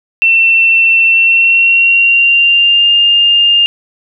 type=tone with pitch glide; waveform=sine; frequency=2693 to 2811 Hz; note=E7 to F7; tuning=+36 to +11 cents; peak=-5 dBFS; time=0.22-3.66 s; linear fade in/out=0 ms; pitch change=+75 cents; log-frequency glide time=1.09-2.9 s; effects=none